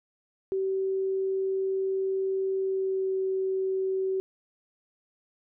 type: tone with pitch glide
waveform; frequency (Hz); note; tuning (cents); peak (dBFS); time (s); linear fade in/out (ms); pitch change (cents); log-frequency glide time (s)
sine; 383.7 to 380.6; G4 to F#4; -37 to +49; -25; 0.52-4.2; 0; -14; 2.58-3.16
effects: none